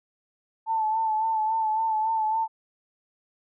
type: tone with vibrato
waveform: sine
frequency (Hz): 880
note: A5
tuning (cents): 0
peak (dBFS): -22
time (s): 0.66-2.48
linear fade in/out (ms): 50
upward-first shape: sine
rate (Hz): 3.6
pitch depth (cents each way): 37
effects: none